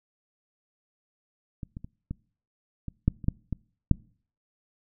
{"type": "clicks", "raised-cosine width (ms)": 5, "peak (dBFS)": [-23, -25, -27, -20, -22, -8, -26, -10, -17, -6], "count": 10, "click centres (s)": [1.632, 1.769, 1.845, 2.11, 2.883, 3.08, 3.242, 3.284, 3.527, 3.913], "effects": ["noise-tail reverb RT60 0.5 s tail -25 dB re dry"]}